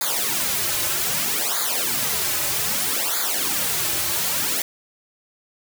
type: noise with flanger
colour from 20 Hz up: white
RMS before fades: -23 dBFS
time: 0.01-4.62 s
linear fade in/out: 2 ms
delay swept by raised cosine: 0.35 to 4.35 ms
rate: 0.63 Hz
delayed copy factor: -1
effects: none